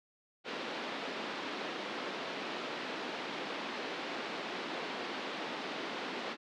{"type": "band-pass noise", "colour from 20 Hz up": "pink", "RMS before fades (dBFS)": -40, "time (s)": [0.44, 6.37], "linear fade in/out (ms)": 50, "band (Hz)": [240, 4100], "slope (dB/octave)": 24, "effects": []}